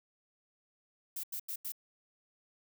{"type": "noise bursts", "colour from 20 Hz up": "violet", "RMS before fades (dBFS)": -39, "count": 4, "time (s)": [1.16, 1.721], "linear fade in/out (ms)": 5, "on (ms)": 75, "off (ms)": 87, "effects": []}